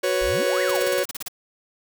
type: chord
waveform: 45% pulse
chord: F# suspended fourth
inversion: none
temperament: just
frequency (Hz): 370 / 493.3 / 555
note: F#4 / B4 / C#5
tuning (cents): 0 / -2 / +2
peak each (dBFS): -26 / -26 / -23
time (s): 0.03-1.04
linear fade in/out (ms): 10
type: exponential two-way sweep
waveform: triangle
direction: up then down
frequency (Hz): 32.98 to 2085 to 374.5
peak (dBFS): -27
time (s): 0.21-0.86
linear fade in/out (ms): 10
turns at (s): 0.62
type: noise bursts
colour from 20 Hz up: white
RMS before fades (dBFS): -30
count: 11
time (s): 0.69-1.283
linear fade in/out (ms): 5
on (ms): 23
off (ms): 34
effects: none